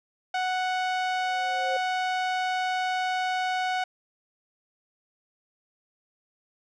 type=tone; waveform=sawtooth; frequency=740 Hz; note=F#5; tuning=in tune; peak=-21 dBFS; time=0.34-3.84 s; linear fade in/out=5 ms
type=tone with exponential growth; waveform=sine; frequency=529 Hz; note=C5; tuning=19 cents sharp; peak=-26 dBFS; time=0.98-1.77 s; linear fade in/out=5 ms; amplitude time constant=170 ms
effects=low-pass 4000 Hz 12 dB/octave